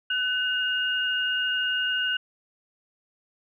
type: tone pair together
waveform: sine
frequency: 1502.3 / 2843 Hz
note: F#6 / F7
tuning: +26 / +30 cents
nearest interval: major seventh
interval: 1104 cents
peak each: -26 dBFS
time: 0.1-2.17 s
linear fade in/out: 5 ms
effects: none